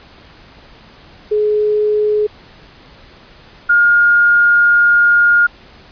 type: tone pair in turn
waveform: sine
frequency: 422.3 / 1420.4 Hz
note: G#4 / F6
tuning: +29 / +29 cents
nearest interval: octave + major sixth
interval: 2100 cents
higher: second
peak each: -11 / -7 dBFS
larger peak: second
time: 1.31-2.27 / 3.69-5.47 s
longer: second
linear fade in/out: 10 ms
effects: pink hiss -42 dBFS RMS until 5.91 s + resampled to 11025 Hz